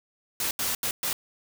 white noise bursts at uneven times, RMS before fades -28 dBFS, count 4, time 0.4-0.51 / 0.59-0.75 / 0.83-0.91 / 1.03-1.13 s, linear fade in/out 2 ms, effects none

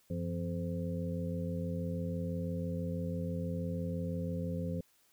harmonic tone with a mistuned harmonic, 86.1 Hz, F2, 24 cents flat, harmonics 1 / 2 / 3 / 5 / 6, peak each -39 / -36 / -43 / -47 / -42 dBFS, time 0.1-4.81 s, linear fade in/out 5 ms, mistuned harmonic 1, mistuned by +130 cents, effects white hiss -69 dBFS RMS until 5.12 s

